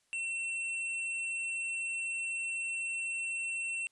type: tone with hard clipping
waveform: sine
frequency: 2704 Hz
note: E7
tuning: 43 cents sharp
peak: -35 dBFS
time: 0.13-3.87 s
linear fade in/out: 0 ms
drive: 10 dB
effects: white hiss -74 dBFS RMS until 3.91 s + resampled to 24000 Hz